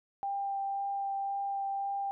sine tone with vibrato, 792 Hz, G5, 18 cents sharp, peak -31 dBFS, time 0.23-2.11 s, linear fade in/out 0 ms, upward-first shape sine, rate 1.9 Hz, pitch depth 9 cents each way, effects none

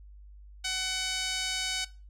5% pulse tone with band-pass filter, 750 Hz, F#5, 23 cents sharp, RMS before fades -32 dBFS, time 0.64-1.85 s, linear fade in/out 10 ms, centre 2900 Hz, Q 0.67, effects noise-tail reverb RT60 0.3 s tail -18 dB re dry + added 50 Hz sine -47 dBFS peak until 2.09 s

